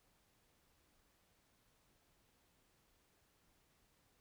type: silence
effects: pink hiss -75 dBFS RMS until 4.2 s